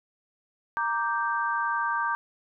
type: chord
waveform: sine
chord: G minor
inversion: first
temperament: equal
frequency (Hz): 932.3 / 1174.7 / 1568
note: Bb5 / D6 / G6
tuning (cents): 0 / 0 / 0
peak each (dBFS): -29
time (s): 0.77-2.15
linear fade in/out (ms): 0
effects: none